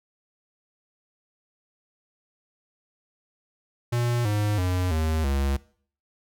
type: tone with pitch steps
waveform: square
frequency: 120 / 104.47 / 90.94 / 79.17 / 68.92 Hz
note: B2 / G#2 / F#2 / D#2 / C#2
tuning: -49 / +11 / -29 / +31 / -9 cents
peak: -23 dBFS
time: 3.92-5.57 s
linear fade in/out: 10 ms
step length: 330 ms
effects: noise-tail reverb RT60 0.5 s tail -20 dB re dry